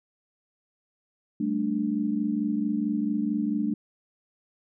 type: chord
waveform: sine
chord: G suspended second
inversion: none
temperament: just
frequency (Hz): 196 / 220.5 / 294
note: G3 / A3 / D4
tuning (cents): 0 / +4 / +2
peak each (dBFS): -31 / -27 / -28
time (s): 1.4-3.74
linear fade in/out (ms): 5
effects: none